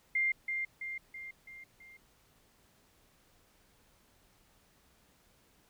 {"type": "tone with echo", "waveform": "sine", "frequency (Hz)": 2100, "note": "C7", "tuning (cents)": 6, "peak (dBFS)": -27, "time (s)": [0.15, 0.32], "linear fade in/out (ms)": 5, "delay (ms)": 330, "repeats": 5, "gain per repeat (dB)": -5, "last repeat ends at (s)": 1.97, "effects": ["pink hiss -67 dBFS RMS until 5.69 s"]}